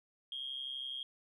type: tone with amplitude modulation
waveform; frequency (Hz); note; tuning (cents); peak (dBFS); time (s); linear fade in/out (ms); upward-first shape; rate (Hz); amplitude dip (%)
sine; 3249; G#7; -39; -35; 0.32-1.03; 2; sine; 132; 70
effects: tanh soft clip ceiling -31 dBFS